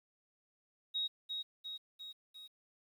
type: tone with echo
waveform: sine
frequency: 3781 Hz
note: A#7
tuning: 24 cents sharp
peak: -33 dBFS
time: 0.94-1.08 s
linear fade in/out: 20 ms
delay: 350 ms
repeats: 4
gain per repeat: -4 dB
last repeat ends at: 2.48 s
effects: 11-bit